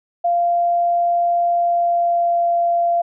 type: tone with pitch glide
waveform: sine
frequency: 693 to 688.6 Hz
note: F5 to F5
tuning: -14 to -25 cents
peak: -14 dBFS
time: 0.24-3.02 s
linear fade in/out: 10 ms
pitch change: -11 cents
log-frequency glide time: 1.51-2.47 s
effects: none